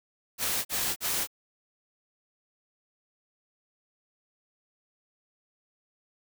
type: noise bursts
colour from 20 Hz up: white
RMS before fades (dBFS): -29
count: 3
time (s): 0.38-1.274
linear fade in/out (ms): 50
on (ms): 270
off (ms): 42
effects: none